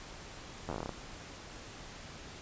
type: slowing click train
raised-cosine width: 1 ms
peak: -23 dBFS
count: 11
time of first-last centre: 0.69-0.893 s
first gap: 11 ms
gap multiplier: 1.13
effects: pink hiss -48 dBFS RMS until 2.41 s + resampled to 16000 Hz